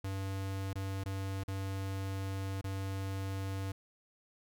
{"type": "tone with dropouts", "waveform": "square", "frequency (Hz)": 96.8, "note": "G2", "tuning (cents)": -21, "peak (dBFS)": -36, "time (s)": [0.04, 3.72], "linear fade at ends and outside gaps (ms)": 5, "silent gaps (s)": [[0.732, 0.755], [1.038, 1.058], [1.436, 1.48], [2.613, 2.641]], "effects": []}